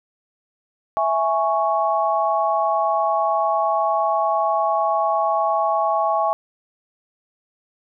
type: chord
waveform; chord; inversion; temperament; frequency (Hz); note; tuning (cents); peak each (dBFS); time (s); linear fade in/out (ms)
sine; C# minor; first; equal; 659.3 / 830.6 / 1108.7; E5 / G#5 / C#6; 0 / 0 / 0; -21 / -21 / -22; 0.97-6.33; 0
effects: none